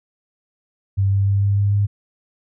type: tone with pitch steps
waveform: sine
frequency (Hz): 98 / 98.74 / 99.48 / 100.23 / 100.99 / 101.75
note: G2 / G2 / G2 / G2 / G#2 / G#2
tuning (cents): 0 / +13 / +26 / +39 / -48 / -35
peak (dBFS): -14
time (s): 0.97-1.87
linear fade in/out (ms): 20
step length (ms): 150
effects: none